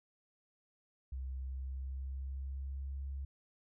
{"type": "tone with pitch glide", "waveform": "sine", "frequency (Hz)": [65.41, 68.35], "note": ["C2", "C#2"], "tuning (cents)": [0, -24], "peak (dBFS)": -38, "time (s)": [1.12, 3.25], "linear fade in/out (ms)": 5, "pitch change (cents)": 76, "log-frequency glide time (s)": [1.37, 2.98], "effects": []}